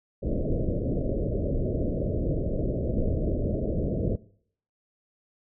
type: low-pass noise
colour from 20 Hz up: pink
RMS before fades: -27 dBFS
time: 0.22-4.16 s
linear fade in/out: 10 ms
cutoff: 630 Hz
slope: 96 dB/octave
effects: noise-tail reverb RT60 0.6 s tail -21 dB re dry